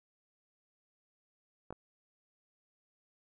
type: clicks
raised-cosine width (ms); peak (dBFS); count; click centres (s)
1; -29; 2; 1.706 / 1.726
effects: none